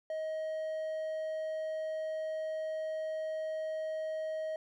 triangle tone, 630 Hz, D#5, 21 cents sharp, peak -32 dBFS, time 0.1-4.56 s, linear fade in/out 2 ms, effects none

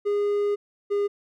triangle tone pair in turn, 409.9 / 406.8 Hz, G#4 / G#4, -23 / -36 cents, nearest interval unison, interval 13 cents, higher first, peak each -19 dBFS, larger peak neither, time 0.05-0.56 / 0.9-1.08 s, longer first, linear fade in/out 20 ms, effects none

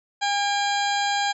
harmonic tone with a mistuned harmonic, 810 Hz, G#5, 43 cents flat, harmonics 1 / 2 / 3 / 4 / 5 / 6 / 8 / 9, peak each -23 / -28 / -33 / -31 / -33 / -35 / -40 / -37 dBFS, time 0.21-1.33 s, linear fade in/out 20 ms, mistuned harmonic 3, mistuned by -38 cents, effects none

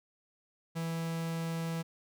45% pulse tone, 164.81 Hz, E3, in tune, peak -33 dBFS, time 0.75-1.83 s, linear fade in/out 20 ms, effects none

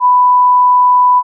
sine tone, 993 Hz, B5, 9 cents sharp, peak -5 dBFS, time 0-1.23 s, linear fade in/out 50 ms, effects none

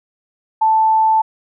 sine tone, 880 Hz, A5, in tune, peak -10 dBFS, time 0.61-1.22 s, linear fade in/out 10 ms, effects none

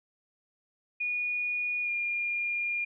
sine tone with pitch glide, 2451 to 2412 Hz, D#7 to D7, -27 to +46 cents, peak -28 dBFS, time 1-2.85 s, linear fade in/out 10 ms, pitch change -27 cents, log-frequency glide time 1.83-1.9 s, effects none

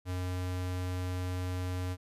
square tone, 91 Hz, F#2, 28 cents flat, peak -33 dBFS, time 0.05-1.97 s, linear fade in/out 50 ms, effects resampled to 32000 Hz

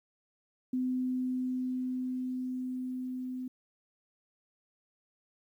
sine tone with level ramp, 254.6 Hz, C4, 47 cents flat, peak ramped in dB -28 to -35 dBFS, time 0.73-3.48 s, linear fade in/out 5 ms, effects 11-bit

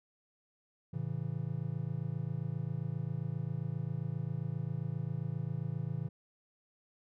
triangle chord, A major, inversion none, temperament just, 110 / 137.5 / 165 Hz, A2 / C#3 / E3, 0 / -14 / +2 cents, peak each -38 / -35 / -37 dBFS, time 0.93-6.09 s, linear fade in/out 10 ms, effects none

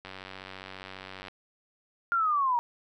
click train, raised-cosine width 0.3 ms, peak -25 dBFS, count 118, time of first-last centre 0.05-1.283 s, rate 94.9 Hz
sine linear sweep, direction down, 1410 to 931 Hz, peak -23 dBFS, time 2.12-2.59 s, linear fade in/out 0 ms
effects none

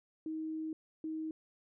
sine tone bursts at uneven times, 315.9 Hz, D#4, 26 cents sharp, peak -36 dBFS, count 2, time 0.26-0.73 / 1.04-1.31 s, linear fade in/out 2 ms, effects none

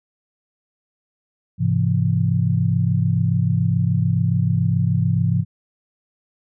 sine chord, Ab augmented, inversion none, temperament equal with one note detuned, 103.83 / 130.81 / 168.76 Hz, Ab2 / C3 / E3, 0 / 0 / +41 cents, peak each -20 dBFS, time 1.58-5.45 s, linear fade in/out 50 ms, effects none

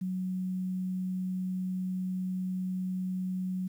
sine tone with quantisation, 185 Hz, F#3, in tune, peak -30 dBFS, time 0.01-3.68 s, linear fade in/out 10 ms, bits 10, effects none

